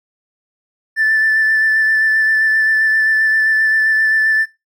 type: tone with vibrato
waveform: triangle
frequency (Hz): 1760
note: A6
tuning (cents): 0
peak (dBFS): -8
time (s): 0.96-4.46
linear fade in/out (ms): 50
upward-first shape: sine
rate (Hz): 7.6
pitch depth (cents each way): 15
effects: noise-tail reverb RT60 0.2 s tail -17 dB re dry + tanh soft clip ceiling -8 dBFS